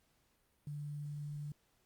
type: tone with quantisation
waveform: sine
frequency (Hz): 146.83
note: D3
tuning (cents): 0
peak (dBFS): -40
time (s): 0.67-1.52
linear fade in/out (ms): 2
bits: 11
effects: pink hiss -75 dBFS RMS until 1.85 s + Opus 48 kbps